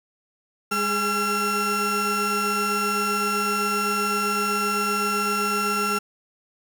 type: tone cluster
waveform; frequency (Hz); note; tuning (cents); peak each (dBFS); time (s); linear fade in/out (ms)
35% pulse; 204.1 / 416 / 1359; G#3 / G#4 / F6; -30 / +3 / -48; -28 / -28 / -21; 0.71-5.99; 10
effects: 8-bit